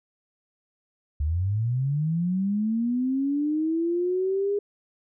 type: linear sweep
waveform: sine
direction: up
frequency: 70 to 411.3 Hz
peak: -22 dBFS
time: 1.2-4.59 s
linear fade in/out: 5 ms
effects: none